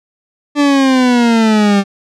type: exponential sweep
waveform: 40% pulse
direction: down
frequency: 293.7 to 196 Hz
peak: -7 dBFS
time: 0.55-1.84 s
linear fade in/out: 50 ms
effects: low-pass 6000 Hz 12 dB/octave